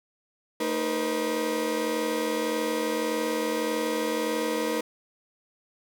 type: tone cluster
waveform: 35% pulse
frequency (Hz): 224.1 / 311 / 480.3 / 522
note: A3 / D#4 / B4 / C5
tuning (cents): +32 / -1 / -48 / -4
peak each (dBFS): -33 / -29 / -27 / -33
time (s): 0.6-4.81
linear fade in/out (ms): 5
effects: none